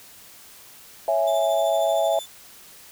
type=chord; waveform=sine; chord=C# minor; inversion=none; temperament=equal; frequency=554.4 / 659.3 / 830.6 Hz; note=C#5 / E5 / G#5; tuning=0 / 0 / 0 cents; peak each=-25 / -20 / -26 dBFS; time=1.08-2.19 s; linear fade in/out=2 ms
type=tone with tremolo; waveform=sawtooth; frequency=3520 Hz; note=A7; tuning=in tune; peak=-30 dBFS; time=1.27-2.26 s; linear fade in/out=5 ms; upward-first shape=triangle; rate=13 Hz; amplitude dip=60%
effects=white hiss -47 dBFS RMS until 2.91 s